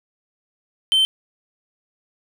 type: tone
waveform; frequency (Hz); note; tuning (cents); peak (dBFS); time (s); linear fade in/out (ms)
triangle; 3098; G7; -21; -12; 0.92-1.05; 0
effects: none